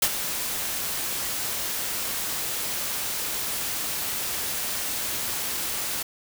white noise with ADSR envelope, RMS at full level -19 dBFS, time 0.02-6.03 s, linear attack 5 ms, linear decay 59 ms, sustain -10 dB, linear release 9 ms, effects none

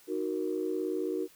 sine chord, D# minor, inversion none, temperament equal, 311.1 / 370 / 466.2 Hz, D#4 / F#4 / A#4, 0 / 0 / 0 cents, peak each -34 / -32 / -35 dBFS, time 0.07-1.28 s, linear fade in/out 50 ms, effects tanh soft clip ceiling -20 dBFS + white hiss -59 dBFS RMS until 1.35 s

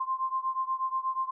sine beating tone pair, 1046.5 / 1054.8 Hz, C6 / C6, 0 / +14 cents, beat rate 8.3 Hz, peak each -30 / -32 dBFS, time 0-1.31 s, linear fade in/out 10 ms, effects none

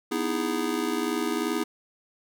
square chord, E major seventh, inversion second, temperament just, 247.2 / 309 / 329.6 / 412 Hz, B3 / D#4 / E4 / G#4, +2 / -12 / 0 / -14 cents, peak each -32 dBFS, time 0.11-1.64 s, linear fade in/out 10 ms, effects none

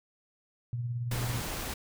sine tone with tremolo, 120 Hz, B2, 49 cents flat, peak -29 dBFS, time 0.73-1.4 s, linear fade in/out 0 ms, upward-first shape sine, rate 18 Hz, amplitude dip 40%
pink noise, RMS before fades -36 dBFS, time 1.11-1.74 s, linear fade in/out 5 ms
effects none

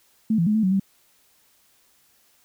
sine tone with pitch steps, 219.8 / 167.8 / 211.9 / 219.3 / 187.3 / 194.2 Hz, A3 / E3 / G#3 / A3 / F#3 / G3, -2 / +31 / +35 / -6 / +21 / -16 cents, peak -17 dBFS, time 0.3-0.798 s, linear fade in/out 5 ms, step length 83 ms, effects white hiss -61 dBFS RMS until 2.44 s

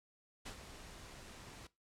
pink noise with ADSR envelope, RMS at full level -45 dBFS, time 0.45-1.67 s, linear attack 14 ms, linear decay 80 ms, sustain -8 dB, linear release 4 ms, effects noise-tail reverb RT60 0.2 s tail -18 dB re dry + low-pass 9000 Hz 12 dB/octave

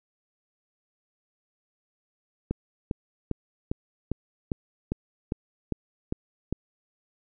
click train, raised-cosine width 3 ms, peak -14 dBFS, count 11, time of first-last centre 2.51-6.526 s, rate 2.49 Hz, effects none

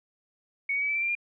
sine tone with pitch steps, 2227 / 2255 / 2284 / 2314 / 2343 / 2373 / 2403 Hz, C#7 / C#7 / D7 / D7 / D7 / D7 / D7, +7 / +29 / -49 / -26 / -5 / +17 / +39 cents, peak -25 dBFS, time 0.69-1.152 s, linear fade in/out 5 ms, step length 66 ms, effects none

